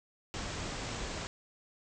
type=low-pass noise; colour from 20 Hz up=pink; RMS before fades=-39 dBFS; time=0.34-1.27 s; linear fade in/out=0 ms; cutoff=8000 Hz; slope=96 dB/octave; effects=none